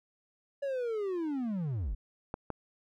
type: linear sweep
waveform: triangle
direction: down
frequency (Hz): 570 to 36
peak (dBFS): -29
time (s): 0.62-1.95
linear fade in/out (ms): 10
type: clicks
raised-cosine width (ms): 1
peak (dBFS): -21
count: 2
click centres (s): 2.341 / 2.503
effects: none